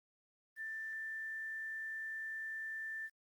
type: tone with quantisation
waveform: sine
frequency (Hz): 1775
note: A6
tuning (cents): +15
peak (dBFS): -40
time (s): 0.56-3.1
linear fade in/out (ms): 50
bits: 11
effects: Opus 32 kbps

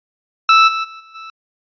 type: tone with level steps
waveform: sawtooth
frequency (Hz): 1317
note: E6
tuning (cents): -2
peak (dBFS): -3 / -14 / -29 / -37 / -27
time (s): 0.49-1.3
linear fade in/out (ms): 2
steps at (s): 0.67 / 0.83 / 0.99 / 1.14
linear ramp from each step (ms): 20
effects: resampled to 11025 Hz

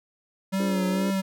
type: tone with vibrato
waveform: square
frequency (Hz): 190.6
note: G3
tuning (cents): -48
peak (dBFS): -24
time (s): 0.52-1.22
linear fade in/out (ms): 20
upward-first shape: triangle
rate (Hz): 2.2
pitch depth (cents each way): 49
type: chord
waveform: triangle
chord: D half-diminished seventh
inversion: none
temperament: equal with one note detuned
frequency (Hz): 286.1 / 349.2 / 415.3 / 523.3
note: D4 / F4 / Ab4 / C5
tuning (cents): -45 / 0 / 0 / 0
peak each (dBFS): -32 / -33 / -34 / -35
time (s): 0.59-1.11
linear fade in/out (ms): 10
effects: none

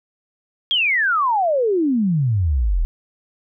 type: exponential sweep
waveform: sine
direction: down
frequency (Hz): 3322 to 37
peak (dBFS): -15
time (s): 0.71-2.85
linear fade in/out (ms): 0
effects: none

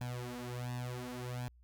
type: tone with flanger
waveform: sawtooth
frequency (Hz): 123.47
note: B2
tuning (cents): 0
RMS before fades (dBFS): -41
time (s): 0.01-1.48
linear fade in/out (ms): 0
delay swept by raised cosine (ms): 1.2 to 7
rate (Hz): 0.69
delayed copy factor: +0.95
effects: added 60 Hz sine -59 dBFS peak until 1.63 s

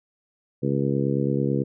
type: harmonic tone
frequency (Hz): 69.1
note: C#2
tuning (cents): -5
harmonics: 2 / 3 / 4 / 5 / 6 / 7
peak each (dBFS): -25 / -27 / -28 / -29 / -30 / -30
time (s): 0.62-1.64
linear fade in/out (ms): 20
effects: none

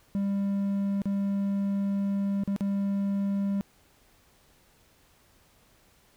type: tone with dropouts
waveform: triangle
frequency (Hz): 198.6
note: G3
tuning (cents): +23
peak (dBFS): -23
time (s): 0.15-3.61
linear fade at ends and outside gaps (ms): 0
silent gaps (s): 1.018-1.056 / 2.436-2.476 / 2.563-2.608
effects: pink hiss -62 dBFS RMS until 6.16 s

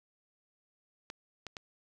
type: clicks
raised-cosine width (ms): 0.2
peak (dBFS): -24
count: 3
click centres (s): 1.101 / 1.467 / 1.568
effects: none

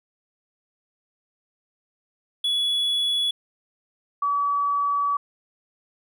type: tone pair in turn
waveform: triangle / sine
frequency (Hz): 3393 / 1142.8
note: G#7 / D6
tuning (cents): +36 / -48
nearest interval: octave + perfect fifth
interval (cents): 1884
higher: first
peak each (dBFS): -19 / -20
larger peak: first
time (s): 2.44-3.31 / 4.22-5.17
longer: second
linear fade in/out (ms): 5
effects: none

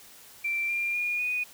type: tone with pitch steps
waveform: sine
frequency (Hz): 2349 / 2390 / 2432 / 2474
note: D7 / D7 / D#7 / D#7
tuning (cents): 0 / +30 / -40 / -10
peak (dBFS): -26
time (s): 0.44-1.44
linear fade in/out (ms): 10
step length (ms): 250
effects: white hiss -51 dBFS RMS until 1.53 s

